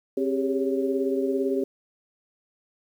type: tone cluster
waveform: sine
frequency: 267.4 / 395.2 / 412.9 / 557 Hz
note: C4 / G4 / G#4 / C#5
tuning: +38 / +14 / -10 / +8 cents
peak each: -27 / -25 / -32 / -32 dBFS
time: 0.17-1.64 s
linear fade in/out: 5 ms
effects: 9-bit